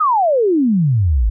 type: exponential sweep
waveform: sine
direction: down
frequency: 1308 to 49 Hz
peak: -11 dBFS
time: 0-1.3 s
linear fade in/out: 10 ms
effects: none